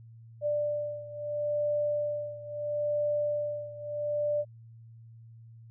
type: beating tone pair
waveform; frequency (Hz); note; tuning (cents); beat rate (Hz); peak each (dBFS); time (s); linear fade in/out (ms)
sine; 590 / 590.75; D5 / D5; +8 / +10; 0.75; -30 / -33; 0.41-4.45; 50
effects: added 114 Hz sine -48 dBFS peak until 5.7 s